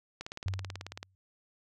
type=click train; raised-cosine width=0.2 ms; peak=-22 dBFS; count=16; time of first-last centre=0.21-1.03 s; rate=18.3 Hz
type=tone with exponential decay; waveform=sine; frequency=94.9 Hz; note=F#2; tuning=44 cents sharp; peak=-29 dBFS; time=0.46-1.15 s; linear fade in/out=0 ms; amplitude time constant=150 ms
effects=none